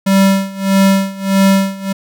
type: tone with tremolo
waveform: square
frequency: 194.3 Hz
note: G3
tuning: 15 cents flat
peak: -7 dBFS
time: 0.06-1.93 s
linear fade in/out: 10 ms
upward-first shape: sine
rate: 1.6 Hz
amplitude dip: 90%
effects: none